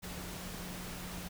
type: tone in noise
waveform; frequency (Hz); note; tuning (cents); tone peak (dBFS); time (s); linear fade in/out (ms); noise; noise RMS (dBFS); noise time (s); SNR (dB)
sine; 180; F#3; -47; -46; 0.02-1.29; 20; pink; -44; 0.02-1.29; -5
effects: none